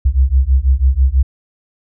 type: beating tone pair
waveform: sine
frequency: 63.1 / 69.2 Hz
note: B1 / C#2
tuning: +38 / -2 cents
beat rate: 6.1 Hz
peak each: -12 dBFS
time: 0.05-1.23 s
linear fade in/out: 10 ms
effects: none